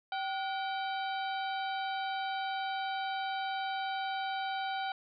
harmonic tone with a mistuned harmonic, 773 Hz, G5, 24 cents flat, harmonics 1 / 2 / 3 / 4 / 5 / 6, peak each -34 / -40 / -46 / -45 / -46 / -53 dBFS, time 0.12-4.92 s, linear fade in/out 2 ms, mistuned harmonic 2, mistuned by -110 cents, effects none

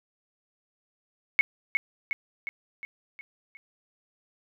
sine tone with echo, 2198 Hz, C#7, 15 cents flat, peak -15 dBFS, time 1.39-1.41 s, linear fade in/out 0 ms, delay 360 ms, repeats 6, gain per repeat -5 dB, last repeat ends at 3.57 s, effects none

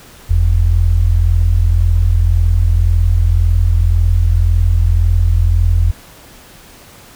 sine tone pair together, 43.83 / 85.7 Hz, F1 / F2, +7 / -32 cents, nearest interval octave, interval 1161 cents, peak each -11 dBFS, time 0.29-5.92 s, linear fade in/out 20 ms, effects pink hiss -40 dBFS RMS until 7.15 s

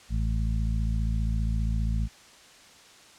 harmonic tone, 55 Hz, A1, in tune, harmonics 1 / 2 / 3 / 4, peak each -25 / -31 / -35 / -37 dBFS, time 0.09-2.09 s, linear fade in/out 50 ms, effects white hiss -52 dBFS RMS until 3.18 s + low-pass 7000 Hz 12 dB/octave

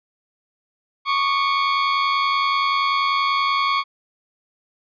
sawtooth tone pair together, 1108.7 / 1199.1 Hz, C#6 / D6, 0 / +36 cents, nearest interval minor second, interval 136 cents, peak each -14 / -23 dBFS, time 1.05-3.84 s, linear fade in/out 50 ms, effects resampled to 11025 Hz

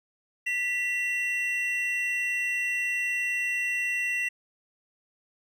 triangle tone pair together, 1968 / 2729 Hz, B6 / F7, -7 / -41 cents, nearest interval tritone, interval 566 cents, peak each -27 dBFS, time 0.46-4.29 s, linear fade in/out 10 ms, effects none

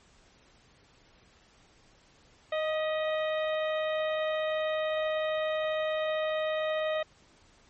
harmonic tone with a mistuned harmonic, 622.3 Hz, D#5, in tune, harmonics 1 / 2 / 3 / 4 / 5 / 6, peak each -28 / -38 / -38 / -43 / -45 / -44 dBFS, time 2.52-7.03 s, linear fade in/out 5 ms, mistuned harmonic 3, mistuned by +48 cents, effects pink hiss -61 dBFS RMS until 7.69 s + MP3 32 kbps

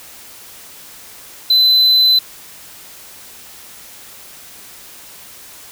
triangle tone, 4030 Hz, B7, 34 cents sharp, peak -7 dBFS, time 1.5-2.19 s, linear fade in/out 5 ms, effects white hiss -38 dBFS RMS until 5.71 s

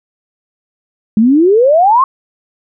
sine exponential sweep, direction up, 206.6 to 1106 Hz, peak -5 dBFS, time 1.17-2.04 s, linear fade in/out 2 ms, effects none

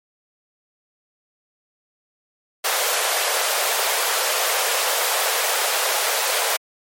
pink high-pass noise, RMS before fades -21 dBFS, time 2.64-6.57 s, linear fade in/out 10 ms, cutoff 460 Hz, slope 48 dB/octave, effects MP3 64 kbps

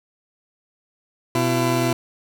20% pulse tone pair together, 125.7 / 336.2 Hz, B2 / E4, +31 / +34 cents, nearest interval octave + perfect fourth, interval 1703 cents, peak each -16 dBFS, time 1.35-1.93 s, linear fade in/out 2 ms, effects none

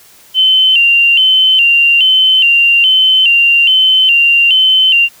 sine tone with vibrato, 2915 Hz, F#7, 26 cents flat, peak -5 dBFS, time 0.34-5.09 s, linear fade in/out 50 ms, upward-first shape square, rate 1.2 Hz, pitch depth 85 cents each way, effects white hiss -42 dBFS RMS until 5.2 s

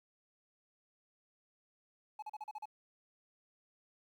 triangle tone bursts, 852 Hz, G#5, 44 cents sharp, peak -39 dBFS, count 7, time 2.19-2.656 s, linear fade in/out 5 ms, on 34 ms, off 38 ms, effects 12-bit

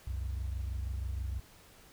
sine tone pair together, 64.79 / 91 Hz, C2 / F#2, -16 / -28 cents, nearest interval tritone, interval 588 cents, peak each -33 / -38 dBFS, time 0.07-1.4 s, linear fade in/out 5 ms, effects tanh soft clip ceiling -29 dBFS + pink hiss -58 dBFS RMS until 1.92 s

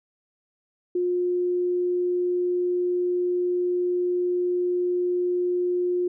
sine tone, 356.9 Hz, F4, 38 cents sharp, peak -21 dBFS, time 0.95-6.08 s, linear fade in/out 5 ms, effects none

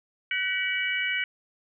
sine tone cluster, 1506 / 1933 / 2279 / 2944 Hz, F#6 / B6 / C#7 / F#7, +30 / -38 / +47 / -9 cents, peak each -32 / -32 / -28 / -32 dBFS, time 0.31-1.24 s, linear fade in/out 2 ms, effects none

